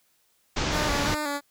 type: low-pass noise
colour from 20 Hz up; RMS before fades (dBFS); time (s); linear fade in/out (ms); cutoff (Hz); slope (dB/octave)
pink; -27; 0.56-1.15; 10; 6800; 48
type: tone with vibrato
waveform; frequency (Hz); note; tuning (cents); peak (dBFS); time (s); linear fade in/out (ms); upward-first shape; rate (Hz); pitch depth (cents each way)
10% pulse; 293.7; D4; 0; -19; 0.7-1.41; 50; square; 2.7; 46
effects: white hiss -67 dBFS RMS until 1.5 s